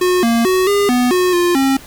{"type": "tone with pitch steps", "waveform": "square", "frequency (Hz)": [362.6, 231.9, 371.9, 404.9, 247.4, 363.4, 351.1, 269.7], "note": ["F#4", "A#3", "F#4", "G#4", "B3", "F#4", "F4", "C#4"], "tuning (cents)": [-35, -9, 9, -44, 3, -31, 9, -47], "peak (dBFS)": -12, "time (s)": [0.01, 1.77], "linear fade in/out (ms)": 5, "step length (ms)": 220, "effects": ["pink hiss -38 dBFS RMS until 1.86 s"]}